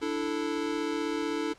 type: chord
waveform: square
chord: D suspended second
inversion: none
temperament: equal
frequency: 293.7 / 329.6 / 440 Hz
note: D4 / E4 / A4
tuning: 0 / 0 / 0 cents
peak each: -34 dBFS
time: 0.01-1.54 s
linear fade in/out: 20 ms
effects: pink hiss -57 dBFS RMS until 1.58 s + low-pass 6000 Hz 12 dB/octave